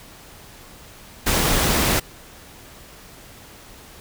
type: noise with amplitude modulation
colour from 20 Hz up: pink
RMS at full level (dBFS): -17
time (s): 1.26-2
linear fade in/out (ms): 10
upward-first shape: sine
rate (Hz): 275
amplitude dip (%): 45
effects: pink hiss -44 dBFS RMS until 4 s

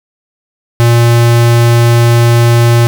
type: tone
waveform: square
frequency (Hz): 118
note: A#2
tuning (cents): +22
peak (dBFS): -5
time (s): 0.8-2.87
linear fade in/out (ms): 0
effects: none

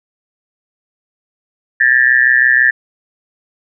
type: tone with amplitude modulation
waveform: sine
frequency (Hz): 1760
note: A6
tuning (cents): 0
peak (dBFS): -3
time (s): 1.8-2.71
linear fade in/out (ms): 10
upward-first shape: sine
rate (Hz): 126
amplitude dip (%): 100
effects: none

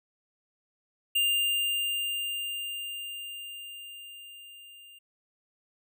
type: tone with level ramp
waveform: square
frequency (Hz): 2800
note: F7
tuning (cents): +4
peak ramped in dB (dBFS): -23 to -50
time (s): 1.15-4.99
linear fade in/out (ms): 10
effects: none

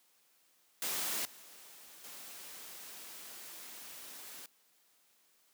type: noise with level steps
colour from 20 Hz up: white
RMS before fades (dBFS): -36 / -55 / -49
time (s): 0.82-4.46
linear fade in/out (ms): 2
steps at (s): 1.25 / 2.04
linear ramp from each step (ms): 2
effects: white hiss -70 dBFS RMS until 5.53 s + high-pass 200 Hz 12 dB/octave

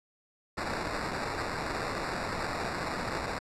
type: noise with sample-and-hold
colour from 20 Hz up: violet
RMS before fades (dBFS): -34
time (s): 0.57-3.39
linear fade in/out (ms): 10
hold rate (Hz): 3150
effects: low-pass 7000 Hz 12 dB/octave

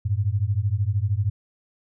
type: beating tone pair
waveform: sine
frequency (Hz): 95.4 / 108.4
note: G2 / A2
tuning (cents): -47 / -25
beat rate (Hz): 13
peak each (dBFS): -23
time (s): 0.05-1.3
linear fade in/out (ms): 10
effects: none

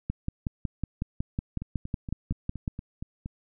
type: two click trains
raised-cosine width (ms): 5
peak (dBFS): -23 / -16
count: 8 / 15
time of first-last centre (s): 1.62-3.259 / 0.1-2.678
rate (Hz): 4.27 / 5.43
effects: none

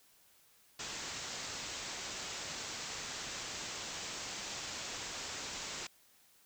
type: low-pass noise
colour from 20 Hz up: white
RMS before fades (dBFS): -43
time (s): 0.79-5.87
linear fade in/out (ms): 5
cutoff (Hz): 7700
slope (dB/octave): 96
effects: white hiss -66 dBFS RMS until 6.45 s

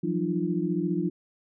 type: tone cluster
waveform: sine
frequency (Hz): 170.1 / 184.7 / 301.4 / 343.3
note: F3 / F#3 / D4 / F4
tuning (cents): -45 / -3 / +45 / -30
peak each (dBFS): -30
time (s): 0.03-1.1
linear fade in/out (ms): 10
effects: none

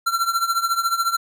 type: tone with tremolo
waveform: square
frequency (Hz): 1362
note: F6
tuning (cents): -44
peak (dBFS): -16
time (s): 0.06-1.17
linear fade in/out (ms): 10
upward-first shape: triangle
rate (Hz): 14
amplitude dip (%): 85
effects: none

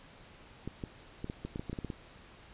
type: clicks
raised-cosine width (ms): 3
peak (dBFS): -24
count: 12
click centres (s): 0.676 / 0.838 / 1.244 / 1.299 / 1.45 / 1.559 / 1.595 / 1.697 / 1.73 / 1.788 / 1.847 / 1.902
effects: pink hiss -55 dBFS RMS until 2.53 s + resampled to 8000 Hz

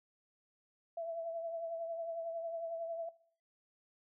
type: tone with vibrato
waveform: sine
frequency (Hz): 665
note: E5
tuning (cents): +15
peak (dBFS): -37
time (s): 0.97-3.09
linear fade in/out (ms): 5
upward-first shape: triangle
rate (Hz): 11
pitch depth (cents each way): 33
effects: noise-tail reverb RT60 0.5 s tail -18 dB re dry

